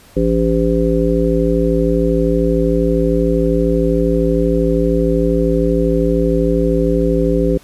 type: harmonic tone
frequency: 56.4 Hz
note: A1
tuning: 44 cents sharp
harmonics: 1 / 3 / 5 / 7 / 9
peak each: -18 / -18 / -18 / -18 / -18 dBFS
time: 0.16-7.58 s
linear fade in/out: 10 ms
effects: pink hiss -45 dBFS RMS until 7.63 s + resampled to 32000 Hz